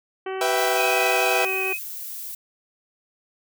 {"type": "harmonic tone", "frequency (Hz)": 380.4, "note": "F#4", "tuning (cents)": 48, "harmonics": [1, 2, 3, 4, 5, 6, 7, 8], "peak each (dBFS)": [-28, -34, -38, -40, -42, -44, -45, -46], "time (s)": [0.26, 1.73], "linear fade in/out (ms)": 5}
{"type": "chord", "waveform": "sawtooth", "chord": "E minor", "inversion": "second", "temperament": "equal", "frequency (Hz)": [493.9, 659.3, 784], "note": ["B4", "E5", "G5"], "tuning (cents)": [0, 0, 0], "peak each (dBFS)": -21, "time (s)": [0.41, 1.45], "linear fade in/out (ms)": 2}
{"type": "noise", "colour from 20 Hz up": "violet", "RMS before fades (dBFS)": -34, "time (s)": [0.57, 2.35], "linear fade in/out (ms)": 5}
{"type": "tone with vibrato", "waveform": "sine", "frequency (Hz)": 2522, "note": "D#7", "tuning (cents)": 23, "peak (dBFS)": -24, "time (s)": [0.75, 1.79], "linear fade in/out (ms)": 50, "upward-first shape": "sine", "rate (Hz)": 11, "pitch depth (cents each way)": 19}
{"effects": []}